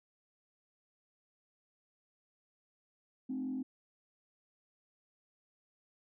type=tone with frequency modulation; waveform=sine; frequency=260.4 Hz; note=C4; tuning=8 cents flat; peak=-34 dBFS; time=3.29-3.63 s; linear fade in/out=10 ms; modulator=44.9 Hz; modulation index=0.61; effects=tanh soft clip ceiling -30 dBFS